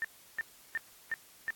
sine tone bursts, 1800 Hz, A6, 39 cents sharp, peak -30 dBFS, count 5, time 0.02-1.505 s, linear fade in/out 0 ms, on 25 ms, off 340 ms, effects white hiss -58 dBFS RMS until 1.55 s + AAC 64 kbps

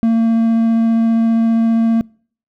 triangle tone with vibrato, 227.5 Hz, A#3, 42 cents flat, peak -8 dBFS, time 0.03-2.01 s, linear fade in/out 0 ms, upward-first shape triangle, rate 15 Hz, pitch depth 8 cents each way, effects noise-tail reverb RT60 0.5 s tail -26 dB re dry

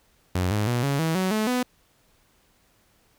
sawtooth tone with pitch steps, 90.8 / 104.91 / 121.2 / 140.03 / 161.79 / 186.92 / 216 / 249.5 Hz, F#2 / G#2 / B2 / C#3 / E3 / F#3 / A3 / B3, -32 / +18 / -32 / +18 / -32 / +18 / -32 / +18 cents, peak -18 dBFS, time 0.35-1.63 s, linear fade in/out 5 ms, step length 160 ms, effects pink hiss -63 dBFS RMS until 3.18 s

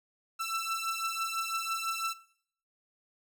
sawtooth beating tone pair, 1330 / 1336 Hz, E6 / E6, +15 / +23 cents, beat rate 6 Hz, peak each -31 dBFS, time 0.39-2.14 s, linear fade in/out 20 ms, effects noise-tail reverb RT60 0.6 s tail -18 dB re dry

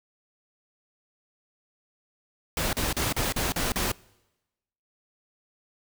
pink noise bursts, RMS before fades -27 dBFS, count 7, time 2.57-3.918 s, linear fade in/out 2 ms, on 160 ms, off 38 ms, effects noise-tail reverb RT60 1.0 s tail -24 dB re dry

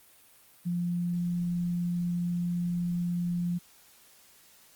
sine tone, 174.61 Hz, F3, in tune, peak -27 dBFS, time 0.65-3.59 s, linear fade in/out 20 ms, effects white hiss -58 dBFS RMS until 4.75 s + Opus 32 kbps

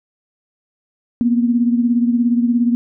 sine beating tone pair, 236.7 / 253.7 Hz, A#3 / B3, +27 / +47 cents, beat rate 17 Hz, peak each -13 / -20 dBFS, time 1.21-2.75 s, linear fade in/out 0 ms, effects none

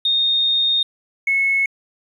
triangle tone pair in turn, 3686 / 2192 Hz, A#7 / C#7, -20 / -20 cents, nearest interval major sixth, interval 900 cents, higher first, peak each -11 dBFS, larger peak neither, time 0.05-0.83 / 1.27-1.66 s, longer first, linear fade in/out 5 ms, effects tanh soft clip ceiling -13 dBFS + resampled to 32000 Hz

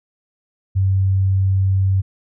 sine tone, 95.9 Hz, G2, 37 cents flat, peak -13 dBFS, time 0.75-2.02 s, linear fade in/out 20 ms, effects none

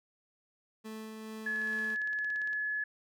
30% pulse tone with tremolo, 218.9 Hz, A3, 9 cents flat, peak -38 dBFS, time 0.84-1.96 s, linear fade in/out 20 ms, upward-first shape sine, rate 2.4 Hz, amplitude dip 25%
sine tone, 1706 Hz, G#6, 46 cents sharp, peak -31 dBFS, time 1.46-2.84 s, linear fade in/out 5 ms
click train, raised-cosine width 0.2 ms, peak -34 dBFS, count 18, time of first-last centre 1.56-2.531 s, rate 17.5 Hz
effects none

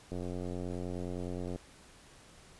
click train, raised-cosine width 2 ms, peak -26 dBFS, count 130, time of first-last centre 0.12-1.56 s, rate 89.6 Hz, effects pink hiss -57 dBFS RMS until 2.59 s + resampled to 24000 Hz

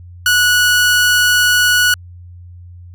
sawtooth tone, 1468 Hz, F#6, 14 cents flat, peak -6 dBFS, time 0.26-1.94 s, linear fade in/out 2 ms, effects added 88 Hz sine -33 dBFS peak until 2.94 s

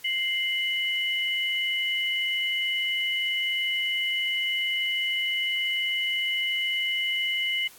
sine tone pair together, 2093 / 2960 Hz, C7 / F#7, 0 / 0 cents, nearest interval tritone, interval 600 cents, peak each -27 dBFS, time 0.04-7.68 s, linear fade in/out 10 ms, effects white hiss -51 dBFS RMS until 7.78 s + AAC 64 kbps

